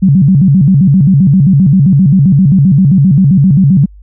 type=tone with vibrato; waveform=sine; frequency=163 Hz; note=E3; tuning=19 cents flat; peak=-3 dBFS; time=0.02-3.86 s; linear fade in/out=10 ms; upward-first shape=square; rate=7.6 Hz; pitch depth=270 cents each way; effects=added 50 Hz sine -32 dBFS peak until 4.02 s